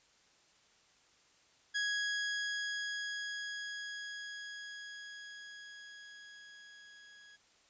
sawtooth tone with level ramp, 1661.2 Hz, G#6, in tune, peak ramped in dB -28 to -52 dBFS, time 1.74-7.37 s, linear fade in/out 20 ms, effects white hiss -67 dBFS RMS until 7.69 s + resampled to 16000 Hz

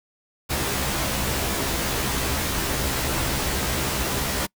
pink noise with comb filter, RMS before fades -25 dBFS, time 0.49-4.47 s, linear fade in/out 20 ms, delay 15 ms, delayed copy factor +0.9, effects noise-tail reverb RT60 0.1 s tail -25 dB re dry

